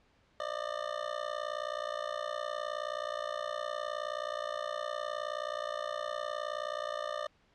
25% pulse tone with amplitude modulation, 600 Hz, D5, 37 cents sharp, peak -27 dBFS, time 0.4-7.27 s, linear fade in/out 2 ms, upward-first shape sine, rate 59.2 Hz, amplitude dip 95%, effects pink hiss -68 dBFS RMS until 7.54 s + low-pass 4000 Hz 12 dB/octave

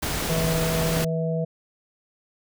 pink noise, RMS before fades -27 dBFS, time 0.02-1.05 s, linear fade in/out 10 ms
harmonic tone, 162.6 Hz, E3, 23 cents flat, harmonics 1 / 3 / 4, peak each -24 / -29 / -30 dBFS, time 0.29-1.45 s, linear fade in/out 10 ms
effects none

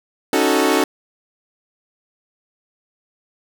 sawtooth chord, D# half-diminished seventh, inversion third, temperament equal, 277.2 / 311.1 / 370 / 440 Hz, C#4 / D#4 / F#4 / A4, 0 / 0 / 0 / 0 cents, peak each -16 dBFS, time 0.33-0.84 s, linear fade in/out 2 ms, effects none

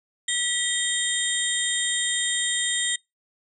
sine tone cluster, 1944 / 3184 / 3702 / 7300 / 8570 Hz, B6 / G7 / A#7 / A#8 / C9, -28 / +26 / -13 / -37 / +40 cents, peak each -29 dBFS, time 0.28-2.96 s, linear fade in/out 5 ms, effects noise-tail reverb RT60 0.2 s tail -25 dB re dry

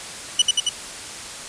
sawtooth tone with echo, 2960 Hz, F#7, in tune, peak -8 dBFS, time 0.39-0.42 s, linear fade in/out 5 ms, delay 91 ms, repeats 3, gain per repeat -2 dB, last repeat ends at 0.693 s, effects white hiss -34 dBFS RMS until 1.48 s + resampled to 22050 Hz

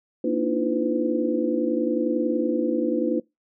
sine tone cluster, 236.2 / 294.4 / 315.2 / 345.8 / 504 Hz, A#3 / D4 / D#4 / F4 / B4, +23 / +4 / +23 / -17 / +35 cents, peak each -27 dBFS, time 0.24-3.2 s, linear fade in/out 5 ms, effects noise-tail reverb RT60 0.2 s tail -23 dB re dry

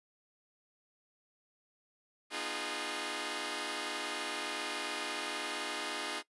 5% pulse chord, F half-diminished seventh, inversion second, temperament equal with one note detuned, 246.9 / 305.6 / 349.2 / 415.3 Hz, Cb4 / Eb4 / F4 / Ab4, 0 / -31 / 0 / 0 cents, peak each -35 / -29 / -31 / -29 dBFS, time 2.3-6.23 s, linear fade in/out 50 ms, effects noise-tail reverb RT60 0.1 s tail -19 dB re dry + resampled to 24000 Hz

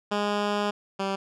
10% pulse tone pair in turn, 206.1 / 194.95 Hz, G#3 / G3, -13 / -9 cents, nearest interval minor second, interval 96 cents, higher first, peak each -16 / -18 dBFS, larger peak first, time 0.11-0.71 / 0.99-1.16 s, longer first, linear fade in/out 10 ms, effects low-pass 5000 Hz 12 dB/octave

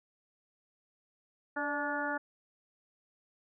harmonic tone with a mistuned harmonic, 289.2 Hz, D4, 27 cents flat, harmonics 1 / 2 / 3 / 4 / 5 / 6, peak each -39 / -39 / -38 / -43 / -36 / -40 dBFS, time 1.56-2.18 s, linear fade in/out 10 ms, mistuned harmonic 2, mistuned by +35 cents, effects none

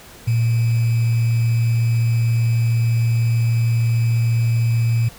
sine tone with sample-and-hold, 115.8 Hz, A#2, 11 cents flat, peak -14 dBFS, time 0.27-5.09 s, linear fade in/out 10 ms, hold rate 2450 Hz, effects pink hiss -42 dBFS RMS until 5.18 s

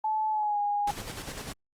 sine tone with pitch glide, 866 to 821.2 Hz, A5 to G#5, -28 to -20 cents, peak -25 dBFS, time 0.04-0.91 s, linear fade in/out 5 ms, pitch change -92 cents, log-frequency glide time 0.3-0.59 s
pink noise with tremolo, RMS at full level -37 dBFS, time 0.87-1.53 s, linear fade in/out 5 ms, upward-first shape square, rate 10 Hz, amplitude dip 45%
effects low-pass 12000 Hz 12 dB/octave + Opus 24 kbps

